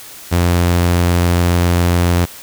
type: tone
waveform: sawtooth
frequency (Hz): 87.31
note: F2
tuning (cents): 0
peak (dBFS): -7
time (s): 0.31-2.26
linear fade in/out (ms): 20
effects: white hiss -35 dBFS RMS until 2.42 s